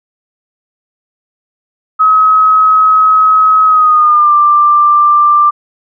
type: tone with pitch glide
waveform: sine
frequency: 1276 to 1183.7 Hz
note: D#6 to D6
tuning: +43 to +13 cents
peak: -4 dBFS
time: 1.99-5.51 s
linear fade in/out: 20 ms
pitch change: -130 cents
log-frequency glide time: 3.65-4.34 s
effects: none